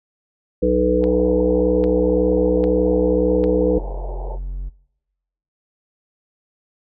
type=harmonic tone; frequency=61.9 Hz; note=B1; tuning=5 cents sharp; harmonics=1 / 3 / 5 / 7 / 8; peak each=-23 / -23 / -21 / -21 / -17 dBFS; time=0.62-3.79 s; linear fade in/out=10 ms
type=band-pass noise; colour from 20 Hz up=pink; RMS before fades=-35 dBFS; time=0.99-4.39 s; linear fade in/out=50 ms; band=350 to 920 Hz; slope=96 dB/octave
type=click train; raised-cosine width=0.3 ms; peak=-20 dBFS; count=4; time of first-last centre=1.04-3.44 s; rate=1.25 Hz
type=tone; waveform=triangle; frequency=45.28 Hz; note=F#1; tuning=37 cents flat; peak=-22 dBFS; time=3.75-4.7 s; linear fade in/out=20 ms
effects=noise-tail reverb RT60 0.9 s tail -22 dB re dry